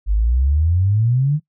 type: exponential sweep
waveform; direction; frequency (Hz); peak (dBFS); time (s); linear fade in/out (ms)
sine; up; 48.16 to 155.56; -13; 0.06-1.4; 50
effects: noise-tail reverb RT60 0.1 s tail -21 dB re dry